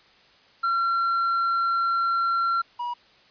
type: tone pair in turn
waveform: triangle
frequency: 1365 / 965.2 Hz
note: F6 / B5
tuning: -40 / -40 cents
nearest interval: tritone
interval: 600 cents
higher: first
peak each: -19 / -25 dBFS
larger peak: first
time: 0.63-2.62 / 2.79-2.94 s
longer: first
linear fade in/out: 10 ms
effects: white hiss -56 dBFS RMS until 3.3 s + resampled to 11025 Hz